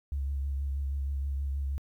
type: tone with vibrato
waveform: sine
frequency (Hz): 69.3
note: C#2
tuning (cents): 0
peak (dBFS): -28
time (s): 0.12-1.78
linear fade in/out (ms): 0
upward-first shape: sine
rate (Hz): 6.3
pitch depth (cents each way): 32
effects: tanh soft clip ceiling -24 dBFS + 11-bit